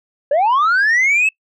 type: linear sweep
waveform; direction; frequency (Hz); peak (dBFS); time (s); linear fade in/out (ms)
sine; up; 540 to 2637; -9; 0.31-1.29; 5
effects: noise-tail reverb RT60 0.1 s tail -25 dB re dry + tanh soft clip ceiling -10 dBFS